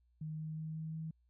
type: tone with pitch steps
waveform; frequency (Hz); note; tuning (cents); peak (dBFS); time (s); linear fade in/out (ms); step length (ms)
sine; 155.56 / 156.55 / 157.55 / 158.55 / 159.56; D#3 / D#3 / D#3 / D#3 / D#3; 0 / +11 / +22 / +33 / +44; -39; 0.21-1.11; 5; 180
effects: added 60 Hz sine -69 dBFS peak until 1.29 s